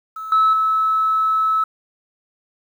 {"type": "tone with level steps", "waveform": "sine", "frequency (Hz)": 1300, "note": "E6", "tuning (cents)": -24, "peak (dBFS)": [-27, -10, -14], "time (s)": [0.16, 1.64], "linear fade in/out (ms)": 5, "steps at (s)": [0.32, 0.53], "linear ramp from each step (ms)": 2, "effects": ["tanh soft clip ceiling -9 dBFS", "8-bit"]}